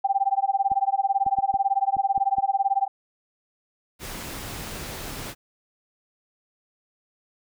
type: tone with tremolo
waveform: sine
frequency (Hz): 786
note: G5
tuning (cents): +4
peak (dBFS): -16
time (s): 0.04-2.88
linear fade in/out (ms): 10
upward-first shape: sine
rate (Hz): 18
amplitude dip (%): 100
type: clicks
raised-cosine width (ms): 3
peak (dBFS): -26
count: 7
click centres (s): 0.717 / 1.265 / 1.387 / 1.541 / 1.968 / 2.178 / 2.384
type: noise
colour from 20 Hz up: pink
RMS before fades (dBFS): -35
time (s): 3.99-5.35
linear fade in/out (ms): 50
effects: none